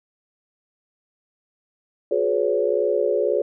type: tone cluster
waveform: sine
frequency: 363.6 / 422.3 / 503 / 565 Hz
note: F#4 / G#4 / B4 / C#5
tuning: -30 / +29 / +32 / +33 cents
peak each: -25 / -22 / -25 / -23 dBFS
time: 2.11-3.42 s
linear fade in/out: 5 ms
effects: none